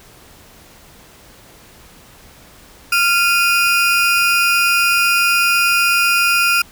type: tone pair together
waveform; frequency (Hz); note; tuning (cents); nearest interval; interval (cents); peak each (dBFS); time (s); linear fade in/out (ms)
35% pulse; 1390 / 2477; F6 / D#7; -9 / -8; minor seventh; 1001; -13; 2.92-6.62; 5
effects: pink hiss -44 dBFS RMS until 6.71 s